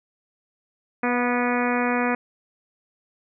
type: harmonic tone with a mistuned harmonic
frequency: 244.8 Hz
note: B3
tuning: 15 cents flat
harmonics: 1 / 2 / 3 / 4 / 5 / 6 / 7 / 8 / 9 / 10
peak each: -24 / -27 / -29 / -30 / -31 / -32 / -32 / -33 / -34 / -34 dBFS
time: 1.03-2.15 s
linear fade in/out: 5 ms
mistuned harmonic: 3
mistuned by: -19 cents
effects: none